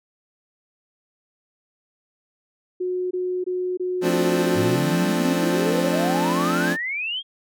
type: tone bursts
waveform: sine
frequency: 364.4 Hz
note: F#4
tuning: 26 cents flat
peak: -22 dBFS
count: 6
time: 2.8-4.77 s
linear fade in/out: 10 ms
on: 310 ms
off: 22 ms
type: chord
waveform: 25% pulse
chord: D minor seventh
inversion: first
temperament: equal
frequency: 174.61 / 220 / 261.6 / 293.7 Hz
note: F3 / A3 / C4 / D4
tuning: 0 / 0 / 0 / 0 cents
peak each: -20 / -26 / -22 / -22 dBFS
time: 4.01-6.77 s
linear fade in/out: 50 ms
type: exponential sweep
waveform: sine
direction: up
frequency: 98 to 3300 Hz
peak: -24 dBFS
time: 4.54-7.23 s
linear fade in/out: 50 ms
effects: none